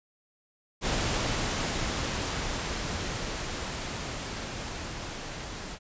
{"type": "noise with level ramp", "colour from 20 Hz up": "pink", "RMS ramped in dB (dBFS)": [-28, -39], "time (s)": [0.81, 5.79], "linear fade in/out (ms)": 50, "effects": ["resampled to 16000 Hz"]}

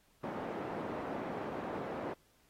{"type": "band-pass noise", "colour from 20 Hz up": "pink", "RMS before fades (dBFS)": -40, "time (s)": [0.23, 2.14], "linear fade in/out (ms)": 10, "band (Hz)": [240, 960], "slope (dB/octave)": 12, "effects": ["pink hiss -70 dBFS RMS until 2.49 s", "AAC 48 kbps"]}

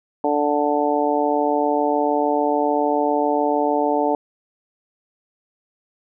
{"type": "harmonic tone", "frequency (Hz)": 146.9, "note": "D3", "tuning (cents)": 1, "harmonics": [2, 3, 4, 5, 6], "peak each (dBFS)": [-23, -23, -23, -23, -23], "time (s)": [0.24, 4.15], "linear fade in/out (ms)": 2, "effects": []}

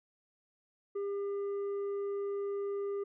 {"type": "tone with tanh clipping", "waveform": "triangle", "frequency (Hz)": 401, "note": "G4", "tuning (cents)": 39, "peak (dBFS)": -34, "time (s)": [0.95, 3.04], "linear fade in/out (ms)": 10, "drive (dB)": 9, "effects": []}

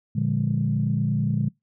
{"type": "chord", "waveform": "sine", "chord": "Bb dominant seventh", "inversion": "none", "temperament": "equal with one note detuned", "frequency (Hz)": [116.54, 146.83, 174.61, 205.5], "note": ["Bb2", "D3", "F3", "Ab3"], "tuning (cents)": [0, 0, 0, -18], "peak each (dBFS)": [-25, -24, -30, -26], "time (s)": [0.15, 1.49], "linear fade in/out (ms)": 10, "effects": ["noise-tail reverb RT60 0.2 s tail -26 dB re dry", "tanh soft clip ceiling -11 dBFS"]}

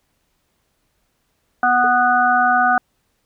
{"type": "harmonic tone", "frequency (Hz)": 246.9, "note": "B3", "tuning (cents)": 0, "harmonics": [1, 3, 5, 6], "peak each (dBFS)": [-26, -15, -19, -17], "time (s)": [1.63, 2.78], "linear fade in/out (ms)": 2}
{"type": "tone with exponential decay", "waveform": "sine", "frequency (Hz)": 445, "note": "A4", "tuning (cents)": 20, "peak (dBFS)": -22, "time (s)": [1.84, 1.92], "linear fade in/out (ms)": 0, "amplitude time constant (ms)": 16}
{"effects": ["pink hiss -67 dBFS RMS until 3.25 s"]}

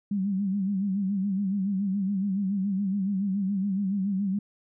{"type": "tone with vibrato", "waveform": "sine", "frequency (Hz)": 196, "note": "G3", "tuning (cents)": 0, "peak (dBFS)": -24, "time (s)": [0.11, 4.39], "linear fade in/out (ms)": 5, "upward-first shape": "sine", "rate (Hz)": 7.1, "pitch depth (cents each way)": 86, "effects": []}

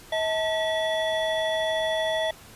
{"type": "tone cluster", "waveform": "triangle", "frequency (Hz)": [640, 884, 1933, 3421], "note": ["D#5", "A5", "B6", "A7"], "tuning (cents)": [49, 8, -38, -49], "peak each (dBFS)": [-23, -31, -30, -31], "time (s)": [0.12, 2.31], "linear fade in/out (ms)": 5, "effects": ["pink hiss -48 dBFS RMS until 2.55 s", "resampled to 32000 Hz"]}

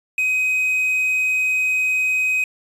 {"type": "tone with quantisation", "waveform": "triangle", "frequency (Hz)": 2519, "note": "D#7", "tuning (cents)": 21, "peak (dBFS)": -15, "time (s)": [0.18, 2.44], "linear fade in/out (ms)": 2, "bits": 7, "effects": ["resampled to 32000 Hz"]}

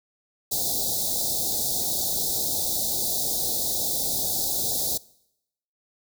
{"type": "band-stop noise", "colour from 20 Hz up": "white", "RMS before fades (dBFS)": -26, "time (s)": [0.51, 4.98], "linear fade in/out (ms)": 10, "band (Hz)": [840, 3600], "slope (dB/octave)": 96, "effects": ["noise-tail reverb RT60 0.8 s tail -22 dB re dry"]}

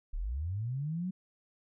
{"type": "linear sweep", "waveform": "sine", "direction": "up", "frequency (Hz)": [30.35, 190.2], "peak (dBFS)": -32, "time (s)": [0.13, 1.11], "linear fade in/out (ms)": 10, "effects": []}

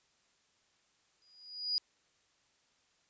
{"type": "tone with exponential growth", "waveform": "sine", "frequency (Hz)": 4904, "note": "D#8", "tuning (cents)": -26, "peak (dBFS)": -27, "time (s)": [1.22, 1.78], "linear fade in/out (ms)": 0, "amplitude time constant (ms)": 120, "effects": ["white hiss -72 dBFS RMS until 3.09 s", "resampled to 16000 Hz"]}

